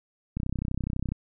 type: click train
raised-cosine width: 5 ms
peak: -17 dBFS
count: 25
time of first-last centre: 0.37-1.12 s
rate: 32 Hz
effects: none